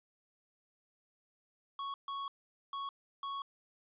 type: tone bursts at uneven times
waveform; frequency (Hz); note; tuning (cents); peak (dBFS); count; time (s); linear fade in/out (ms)
square; 1108.7; C#6; 0; -38; 4; 1.79-1.94 / 2.08-2.28 / 2.73-2.89 / 3.23-3.42; 2
effects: resampled to 8000 Hz